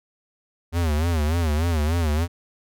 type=tone with vibrato; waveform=square; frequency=80 Hz; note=D#2; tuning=49 cents sharp; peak=-20 dBFS; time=0.72-2.28 s; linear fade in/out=50 ms; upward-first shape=sine; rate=3.4 Hz; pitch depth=140 cents each way; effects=none